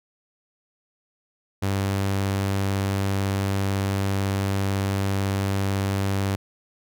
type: tone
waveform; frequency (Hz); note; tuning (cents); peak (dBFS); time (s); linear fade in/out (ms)
sawtooth; 98; G2; 0; -18; 1.62-6.36; 10
effects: none